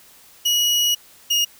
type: tone pair in turn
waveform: 30% pulse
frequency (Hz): 2909 / 2859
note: F#7 / F7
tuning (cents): -30 / +40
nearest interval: unison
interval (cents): 30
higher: first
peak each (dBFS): -13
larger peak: neither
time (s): 0.45-0.95 / 1.3-1.45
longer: first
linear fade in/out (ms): 10
effects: white hiss -49 dBFS RMS until 1.59 s